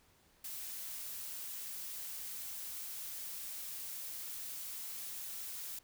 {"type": "noise", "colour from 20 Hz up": "blue", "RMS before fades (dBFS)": -44, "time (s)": [0.44, 5.79], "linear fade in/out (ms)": 5, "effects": ["pink hiss -68 dBFS RMS until 5.83 s"]}